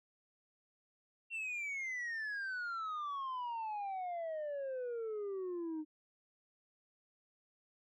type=exponential sweep; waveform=sine; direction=down; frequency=2739 to 303.9 Hz; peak=-35 dBFS; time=1.3-5.85 s; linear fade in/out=50 ms; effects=tanh soft clip ceiling -37 dBFS